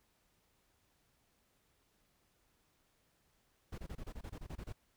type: noise bursts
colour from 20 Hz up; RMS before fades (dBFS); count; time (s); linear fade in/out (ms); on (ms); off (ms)
brown; -44; 12; 3.72-4.728; 10; 62; 24
effects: pink hiss -75 dBFS RMS until 4.96 s